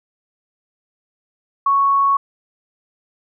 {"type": "tone", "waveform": "sine", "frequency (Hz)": 1108.7, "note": "C#6", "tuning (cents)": 0, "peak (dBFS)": -12, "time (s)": [1.66, 2.17], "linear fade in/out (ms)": 5, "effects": []}